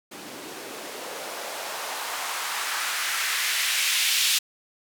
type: noise with band-pass filter sweep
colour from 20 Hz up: blue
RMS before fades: -28 dBFS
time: 0.11-4.39 s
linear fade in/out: 10 ms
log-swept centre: 260 to 3300 Hz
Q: 1.4
effects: none